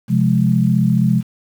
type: chord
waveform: sine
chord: F minor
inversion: second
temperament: just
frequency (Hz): 130.96 / 174.61 / 209.5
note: C3 / F3 / Ab3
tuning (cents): +2 / 0 / +15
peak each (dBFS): -16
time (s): 0.08-1.23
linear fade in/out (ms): 50
effects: 7-bit